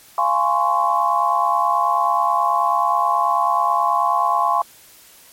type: chord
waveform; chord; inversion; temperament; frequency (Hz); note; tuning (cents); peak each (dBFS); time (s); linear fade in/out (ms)
sine; Db major seventh; first; just; 693 / 831.5 / 1039.4 / 1108.7; F5 / Ab5 / C6 / Db6; -14 / +2 / -12 / 0; -22 / -21 / -19 / -20; 0.18-4.62; 2
effects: white hiss -47 dBFS RMS until 5.32 s + MP3 64 kbps